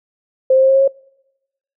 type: tone with pitch steps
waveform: sine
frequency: 523.3 / 527.5 / 531.8 / 536.2 / 540.5 / 544.9 Hz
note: C5 / C5 / C5 / C5 / C#5 / C#5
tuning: 0 / +14 / +28 / +42 / -44 / -30 cents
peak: -8 dBFS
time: 0.5-0.878 s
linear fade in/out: 5 ms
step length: 63 ms
effects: noise-tail reverb RT60 0.9 s tail -26 dB re dry